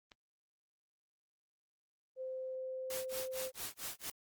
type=click; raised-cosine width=0.2 ms; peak=-37 dBFS; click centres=0.118 s
type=tone; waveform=sine; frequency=519 Hz; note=C5; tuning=14 cents flat; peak=-39 dBFS; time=2.16-3.52 s; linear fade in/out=50 ms
type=noise with tremolo; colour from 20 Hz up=white; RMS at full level=-41 dBFS; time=2.9-4.1 s; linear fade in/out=2 ms; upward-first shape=sine; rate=4.4 Hz; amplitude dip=100%
effects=Opus 24 kbps